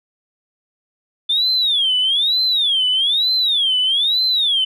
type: tone with vibrato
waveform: sine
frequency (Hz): 3494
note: A7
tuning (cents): -13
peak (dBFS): -13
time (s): 1.29-4.65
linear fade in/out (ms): 10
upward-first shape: sine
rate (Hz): 1.1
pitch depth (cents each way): 270
effects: tanh soft clip ceiling -9 dBFS